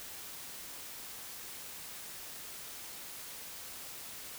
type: silence
effects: white hiss -46 dBFS RMS until 4.38 s